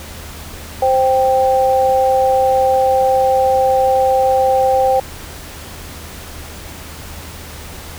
sine tone pair together, 523.3 / 784.7 Hz, C5 / G5, 0 / +2 cents, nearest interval perfect fifth, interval 702 cents, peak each -13 dBFS, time 0.82-5 s, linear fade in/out 5 ms, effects added 78 Hz sine -35 dBFS peak until 7.98 s + pink hiss -33 dBFS RMS until 7.98 s

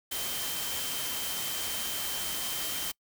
sine tone in noise, 3124 Hz, G7, 7 cents flat, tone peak -39 dBFS, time 0.11-2.92 s, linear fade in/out 10 ms, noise white, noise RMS -34 dBFS, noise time 0.11-2.92 s, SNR -8 dB, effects noise-tail reverb RT60 0.1 s tail -26 dB re dry

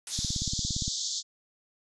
blue noise with exponential decay, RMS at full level -34 dBFS, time 0.07-0.9 s, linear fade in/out 1 ms, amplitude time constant 180 ms
white band-pass noise, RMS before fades -33 dBFS, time 0.09-1.23 s, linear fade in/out 50 ms, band 3400 to 7300 Hz, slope 96 dB/octave
click train, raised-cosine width 5 ms, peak -21 dBFS, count 13, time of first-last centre 0.19-0.88 s, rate 17.4 Hz
effects resampled to 24000 Hz

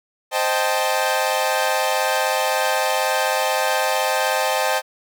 sawtooth chord, A half-diminished seventh, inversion first, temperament equal, 523.3 / 622.3 / 784 / 880 Hz, C5 / Eb5 / G5 / A5, 0 / 0 / 0 / 0 cents, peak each -20 dBFS, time 0.31-4.82 s, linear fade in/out 50 ms, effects none

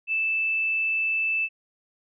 sine tone, 2637 Hz, E7, in tune, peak -22 dBFS, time 0.07-1.49 s, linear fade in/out 50 ms, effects none

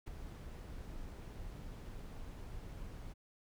brown noise with ADSR envelope, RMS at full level -40 dBFS, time 0.06-3.14 s, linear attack 17 ms, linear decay 7 ms, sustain -7 dB, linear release 22 ms, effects none

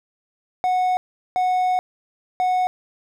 triangle tone bursts at uneven times, 735 Hz, F#5, 12 cents flat, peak -15 dBFS, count 3, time 0.64-0.97 / 1.36-1.79 / 2.4-2.67 s, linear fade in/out 0 ms, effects none

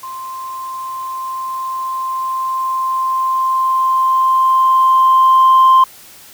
sine tone with level ramp, 1046.5 Hz, C6, in tune, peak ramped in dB -25 to -3 dBFS, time 0.03-5.84 s, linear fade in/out 5 ms, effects tanh soft clip ceiling -3 dBFS + white hiss -40 dBFS RMS until 6.33 s

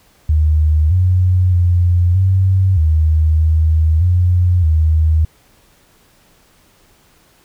sine tone with pitch steps, 77.1 / 91.3 / 88.1 / 94.7 / 78.5 / 79.2 / 89.2 / 78.9 Hz, D#2 / F#2 / F2 / F#2 / D#2 / D#2 / F2 / D#2, -15 / -23 / +16 / +41 / +16 / +31 / +37 / +25 cents, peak -9 dBFS, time 0.29-5.25 s, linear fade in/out 5 ms, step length 620 ms, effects pink hiss -52 dBFS RMS until 7.44 s

